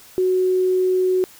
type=tone; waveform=sine; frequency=370 Hz; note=F#4; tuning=in tune; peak=-15 dBFS; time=0.18-1.24 s; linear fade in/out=0 ms; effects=white hiss -46 dBFS RMS until 1.39 s